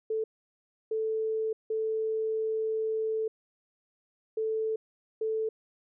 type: tone bursts at uneven times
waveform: sine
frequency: 440 Hz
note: A4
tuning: in tune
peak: -27 dBFS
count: 5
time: 0.1-0.24 / 0.91-1.53 / 1.7-3.28 / 4.37-4.76 / 5.21-5.49 s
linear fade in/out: 5 ms
effects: none